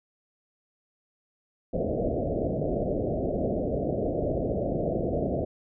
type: low-pass noise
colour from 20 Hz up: white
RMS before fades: -28 dBFS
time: 1.73-5.45 s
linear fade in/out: 10 ms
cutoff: 680 Hz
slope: 96 dB/octave
effects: none